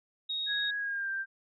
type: tone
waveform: sine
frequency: 3757 Hz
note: A#7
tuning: 13 cents sharp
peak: -31 dBFS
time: 0.29-0.71 s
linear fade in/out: 10 ms
type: tone with pitch glide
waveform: sine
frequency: 1659 to 1577.7 Hz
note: G#6 to G6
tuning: -2 to +11 cents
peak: -31 dBFS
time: 0.46-1.26 s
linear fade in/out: 50 ms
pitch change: -87 cents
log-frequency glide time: 0.78-1.1 s
effects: none